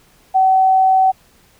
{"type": "tone", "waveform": "sine", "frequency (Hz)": 759, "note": "F#5", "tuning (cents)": 44, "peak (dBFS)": -9, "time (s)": [0.34, 1.12], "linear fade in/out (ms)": 20, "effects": ["pink hiss -52 dBFS RMS until 1.59 s"]}